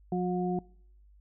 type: harmonic tone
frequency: 180.1 Hz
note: F#3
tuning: 46 cents flat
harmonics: 1 / 2 / 4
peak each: -29 / -32 / -35 dBFS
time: 0.12-0.59 s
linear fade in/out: 2 ms
effects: noise-tail reverb RT60 0.7 s tail -26 dB re dry + added 50 Hz sine -55 dBFS peak until 1.2 s